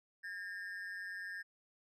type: ring-modulated tone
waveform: triangle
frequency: 1716 Hz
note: A6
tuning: 44 cents flat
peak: -37 dBFS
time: 0.23-1.43 s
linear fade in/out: 20 ms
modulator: 94.2 Hz
effects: none